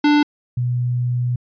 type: tone pair in turn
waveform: square / sine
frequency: 295.1 / 122.97 Hz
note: D4 / B2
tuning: +8 / -7 cents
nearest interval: octave + minor third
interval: 1515 cents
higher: first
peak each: -12 / -17 dBFS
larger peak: first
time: 0.04-0.23 / 0.57-1.36 s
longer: second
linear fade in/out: 5 ms
effects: resampled to 11025 Hz